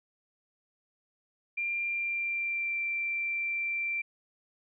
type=tone with pitch glide; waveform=sine; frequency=2384 to 2353 Hz; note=D7 to D7; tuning=+25 to +3 cents; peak=-29 dBFS; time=1.57-4.02 s; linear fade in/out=10 ms; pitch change=-22 cents; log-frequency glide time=1.85-2.78 s; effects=none